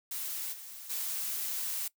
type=noise with level steps; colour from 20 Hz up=blue; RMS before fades=-37 / -46 / -35 dBFS; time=0.11-1.88 s; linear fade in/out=5 ms; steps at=0.52 / 0.89 s; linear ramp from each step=20 ms; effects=noise-tail reverb RT60 0.1 s tail -21 dB re dry